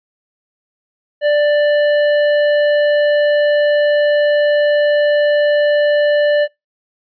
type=tone with hard clipping; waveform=sine; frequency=589 Hz; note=D5; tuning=5 cents sharp; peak=-12 dBFS; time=1.21-6.48 s; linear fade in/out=50 ms; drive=10 dB; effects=noise-tail reverb RT60 0.2 s tail -25 dB re dry + resampled to 11025 Hz